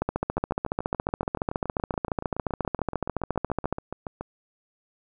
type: two click trains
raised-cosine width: 1 ms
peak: -18 / -11 dBFS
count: 28 / 54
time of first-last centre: 0.38-4.21 / 0.02-3.726 s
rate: 7.05 / 14.3 Hz
effects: none